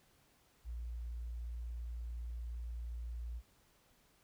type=tone; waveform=sine; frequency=58.6 Hz; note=A#1; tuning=10 cents sharp; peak=-39 dBFS; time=0.64-3.42 s; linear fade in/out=50 ms; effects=tanh soft clip ceiling -35 dBFS + pink hiss -70 dBFS RMS until 4.23 s